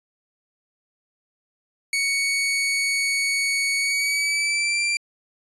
sawtooth tone with pitch glide, 2229 to 2362 Hz, C#7 to D7, +9 to +9 cents, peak -17 dBFS, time 1.93-4.97 s, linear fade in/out 2 ms, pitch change +100 cents, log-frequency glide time 3.79-4.83 s, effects resampled to 24000 Hz

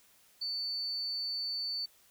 sine tone, 4500 Hz, C#8, 25 cents sharp, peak -33 dBFS, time 0.41-1.86 s, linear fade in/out 10 ms, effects white hiss -64 dBFS RMS until 2.1 s

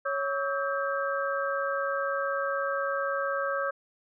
sine tone cluster, 555 / 1133 / 1289 / 1584 Hz, C#5 / C#6 / E6 / G6, +2 / +37 / -39 / +18 cents, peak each -30 / -35 / -33 / -33 dBFS, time 0.05-3.71 s, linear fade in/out 10 ms, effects none

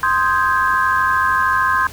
sine chord, Ab major seventh, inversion first, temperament equal, 1046.5 / 1244.5 / 1568 / 1661.2 Hz, C6 / Eb6 / G6 / Ab6, 0 / 0 / 0 / 0 cents, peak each -16 / -22 / -19 / -22 dBFS, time 0.03-1.87 s, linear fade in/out 2 ms, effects added 83 Hz sine -37 dBFS peak until 1.92 s + pink hiss -37 dBFS RMS until 1.92 s

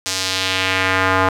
square tone with band-pass filter sweep, 94.2 Hz, F#2, 32 cents sharp, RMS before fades -18 dBFS, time 0.06-1.29 s, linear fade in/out 0 ms, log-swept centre 6100 to 1100 Hz, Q 1.4, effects 7-bit

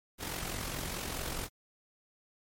pink noise with amplitude modulation, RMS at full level -35 dBFS, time 0.18-1.49 s, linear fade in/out 50 ms, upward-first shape sine, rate 44.7 Hz, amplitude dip 55%, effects MP3 64 kbps

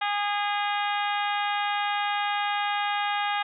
harmonic tone, 410 Hz, G#4, 22 cents flat, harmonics 2 / 3 / 4 / 5 / 6 / 7 / 8 / 9, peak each -27 / -32 / -33 / -35 / -37 / -38 / -38 / -40 dBFS, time 0.01-3.43 s, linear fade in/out 10 ms, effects none

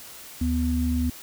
sine tone pair together, 75.27 / 247.4 Hz, D2 / B3, +43 / +3 cents, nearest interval octave + major sixth, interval 2060 cents, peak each -24 dBFS, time 0.41-1.1 s, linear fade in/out 5 ms, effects white hiss -43 dBFS RMS until 1.22 s

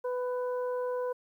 harmonic tone, 497.9 Hz, B4, 14 cents sharp, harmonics 1 / 2 / 3, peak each -30 / -39 / -48 dBFS, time 0.04-1.13 s, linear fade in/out 10 ms, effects 11-bit

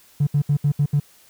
triangle tone bursts at uneven times, 144.8 Hz, D3, 24 cents flat, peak -11 dBFS, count 6, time 0.2-0.27 / 0.34-0.42 / 0.49-0.57 / 0.64-0.72 / 0.79-0.86 / 0.93-1 s, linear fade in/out 10 ms, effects tanh soft clip ceiling -12 dBFS + white hiss -53 dBFS RMS until 1.29 s

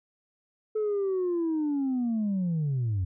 sine linear sweep, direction down, 436.2 to 87.31 Hz, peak -23 dBFS, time 0.75-3.05 s, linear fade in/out 10 ms, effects tanh soft clip ceiling -23 dBFS

